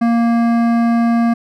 triangle tone with hard clipping, 233.1 Hz, A#3, in tune, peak -13 dBFS, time 0.01-1.34 s, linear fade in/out 10 ms, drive 17 dB, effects none

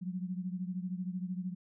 sine beating tone pair, 180 / 193 Hz, F#3 / G3, -47 / -27 cents, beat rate 13 Hz, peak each -36 / -40 dBFS, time 0.01-1.55 s, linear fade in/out 20 ms, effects none

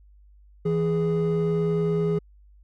triangle tone pair together, 164.81 / 415.3 Hz, E3 / G#4, 0 / 0 cents, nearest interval octave + major third, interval 1600 cents, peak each -21 dBFS, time 0.65-2.19 s, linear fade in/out 10 ms, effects tanh soft clip ceiling -13 dBFS + added 50 Hz sine -50 dBFS peak until 2.63 s

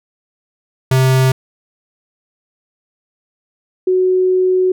square / sine tone pair in turn, 130.81 / 370 Hz, C3 / F#4, 0 / 0 cents, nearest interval octave + tritone, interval 1800 cents, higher second, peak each -10 dBFS, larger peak neither, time 0.91-1.32 / 3.87-4.72 s, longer second, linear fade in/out 5 ms, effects none

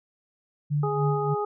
sine tone with tremolo, 146.83 Hz, D3, in tune, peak -21 dBFS, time 0.7-1.35 s, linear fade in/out 20 ms, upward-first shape sine, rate 3.4 Hz, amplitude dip 70%
harmonic tone, 415.3 Hz, G#4, in tune, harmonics 1 / 2 / 3, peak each -27 / -30 / -32 dBFS, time 0.83-1.45 s, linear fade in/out 5 ms
effects none

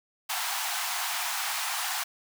pink high-pass noise, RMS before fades -31 dBFS, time 0.29-2.04 s, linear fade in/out 10 ms, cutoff 700 Hz, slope 96 dB/octave, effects none

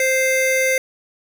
square tone pair together, 523.3 / 2093 Hz, C5 / C7, 0 / 0 cents, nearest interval 2 octaves, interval 2400 cents, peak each -19 dBFS, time 0-0.78 s, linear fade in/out 2 ms, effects none

